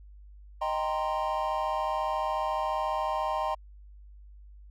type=chord; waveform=triangle; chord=C minor seventh; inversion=first; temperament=equal; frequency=622.3 / 784 / 932.3 / 1046.5 Hz; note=Eb5 / G5 / Bb5 / C6; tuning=0 / 0 / 0 / 0 cents; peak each=-31 dBFS; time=0.61-3.55 s; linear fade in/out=10 ms; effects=added 50 Hz sine -47 dBFS peak until 4.7 s